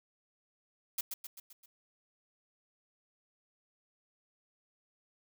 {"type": "noise with echo", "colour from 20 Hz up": "blue", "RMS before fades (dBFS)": -34, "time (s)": [0.98, 1.01], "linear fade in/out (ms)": 5, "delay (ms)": 130, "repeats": 5, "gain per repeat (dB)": -5, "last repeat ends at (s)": 1.66, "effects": []}